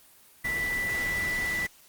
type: tone in noise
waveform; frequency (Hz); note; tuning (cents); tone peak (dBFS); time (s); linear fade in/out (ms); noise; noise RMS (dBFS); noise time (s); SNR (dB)
sine; 1975.5; B6; 0; -27; 0.44-1.67; 10; pink; -37; 0.44-1.67; +7
effects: white hiss -56 dBFS RMS until 1.88 s + Opus 24 kbps